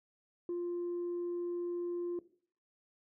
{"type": "tone", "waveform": "sine", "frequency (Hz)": 349.2, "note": "F4", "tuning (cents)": 0, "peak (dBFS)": -32, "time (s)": [0.49, 2.19], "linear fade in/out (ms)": 2, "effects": ["noise-tail reverb RT60 0.5 s tail -17 dB re dry", "tanh soft clip ceiling -32 dBFS"]}